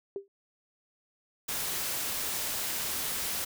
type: tone with exponential decay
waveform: sine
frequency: 396.2 Hz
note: G4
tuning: 18 cents sharp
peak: -29 dBFS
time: 0.16-0.28 s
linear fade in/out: 1 ms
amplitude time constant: 25 ms
type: noise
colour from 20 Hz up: white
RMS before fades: -33 dBFS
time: 1.48-3.45 s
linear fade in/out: 10 ms
effects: none